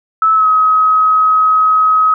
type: tone with pitch glide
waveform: sine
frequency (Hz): 1305 to 1270.8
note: E6 to D#6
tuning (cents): -18 to +36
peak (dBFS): -7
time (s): 0.22-2.14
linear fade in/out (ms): 2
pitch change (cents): -46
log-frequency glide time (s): 0.34-0.47
effects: none